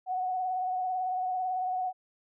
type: tone with vibrato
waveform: sine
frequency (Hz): 740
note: F#5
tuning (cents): 0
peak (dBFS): -28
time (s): 0.06-1.93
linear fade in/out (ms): 50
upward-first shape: sine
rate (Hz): 18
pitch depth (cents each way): 31
effects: none